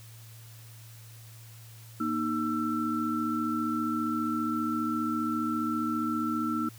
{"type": "tone cluster", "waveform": "sine", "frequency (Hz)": [235.6, 310.5, 1335], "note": ["A#3", "D#4", "E6"], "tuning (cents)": [19, -3, 22], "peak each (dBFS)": [-31, -31, -32], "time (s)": [2, 6.69], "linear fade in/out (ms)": 5, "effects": ["added 113 Hz sine -47 dBFS peak until 6.78 s", "white hiss -54 dBFS RMS until 6.78 s"]}